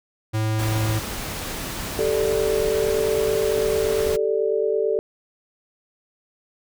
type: tone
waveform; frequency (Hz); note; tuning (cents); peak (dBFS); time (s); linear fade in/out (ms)
square; 109.2; A2; -13; -21; 0.33-1; 20
type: noise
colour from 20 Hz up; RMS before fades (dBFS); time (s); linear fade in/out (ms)
pink; -30; 0.58-4.17; 20
type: chord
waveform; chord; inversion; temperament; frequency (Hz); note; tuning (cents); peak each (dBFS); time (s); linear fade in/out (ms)
sine; G suspended second; none; just; 392 / 441 / 588; G4 / A4 / D5; 0 / +4 / +2; -24 / -21 / -26; 1.99-4.99; 0
effects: none